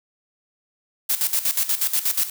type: noise with tremolo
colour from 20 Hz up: blue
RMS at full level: -20 dBFS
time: 1.09-2.3 s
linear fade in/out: 10 ms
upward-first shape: square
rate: 8.3 Hz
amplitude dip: 75%
effects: none